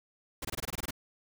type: noise bursts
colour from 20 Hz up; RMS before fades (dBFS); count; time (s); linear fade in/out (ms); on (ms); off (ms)
pink; -36; 10; 0.42-0.908; 5; 29; 22
effects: none